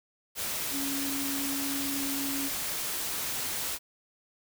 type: tone in noise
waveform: sine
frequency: 277.2 Hz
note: C#4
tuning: in tune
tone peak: -33 dBFS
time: 0.71-2.51 s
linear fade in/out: 50 ms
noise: white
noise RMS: -33 dBFS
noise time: 0.35-3.79 s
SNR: -3 dB
effects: none